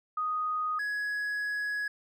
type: tone pair in turn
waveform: sine / triangle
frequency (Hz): 1244.5 / 1675.2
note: D#6 / G#6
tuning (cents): 0 / +15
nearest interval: perfect fourth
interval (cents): 515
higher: second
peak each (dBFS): -28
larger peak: neither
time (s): 0.17-0.79 / 0.79-1.88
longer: second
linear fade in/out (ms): 5
effects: none